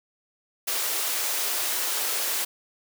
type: high-pass noise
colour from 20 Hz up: white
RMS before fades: -27 dBFS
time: 0.67-2.45 s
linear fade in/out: 10 ms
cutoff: 350 Hz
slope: 24 dB/octave
effects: none